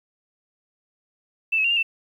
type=tone with pitch steps; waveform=sine; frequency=2655 / 2573 / 2764 / 2810 / 2676 Hz; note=E7 / E7 / F7 / F7 / E7; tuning=+12 / -43 / -19 / +10 / +25 cents; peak=-18 dBFS; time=1.52-1.83 s; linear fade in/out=10 ms; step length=62 ms; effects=9-bit